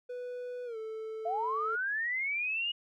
triangle tone with pitch glide, 493.9 to 440 Hz, B4 to A4, 0 to 0 cents, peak -35 dBFS, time 0.09-1.76 s, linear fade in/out 10 ms, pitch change -200 cents, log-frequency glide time 0.65-0.77 s
sine linear sweep, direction up, 656 to 2897 Hz, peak -30 dBFS, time 1.25-2.72 s, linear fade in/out 10 ms
effects none

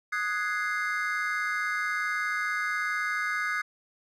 triangle chord, Ab dominant seventh, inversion second, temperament equal, 1244.5 / 1480 / 1661.2 / 2093 Hz, Eb6 / Gb6 / Ab6 / C7, 0 / 0 / 0 / 0 cents, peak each -31 dBFS, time 0.12-3.62 s, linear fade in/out 10 ms, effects none

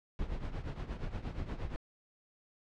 brown noise with tremolo, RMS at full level -35 dBFS, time 0.19-1.76 s, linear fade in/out 0 ms, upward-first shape triangle, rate 8.5 Hz, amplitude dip 80%, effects low-pass 4000 Hz 12 dB/octave

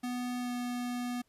square tone with pitch glide, 246.9 to 244.9 Hz, B3 to B3, 0 to -14 cents, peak -34 dBFS, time 0.03-1.22 s, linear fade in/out 10 ms, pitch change -14 cents, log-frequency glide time 0.4-0.51 s, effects pink hiss -73 dBFS RMS until 1.28 s + resampled to 32000 Hz

